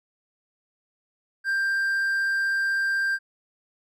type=tone; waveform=triangle; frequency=1584 Hz; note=G6; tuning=18 cents sharp; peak=-20 dBFS; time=1.44-3.19 s; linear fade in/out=50 ms; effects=none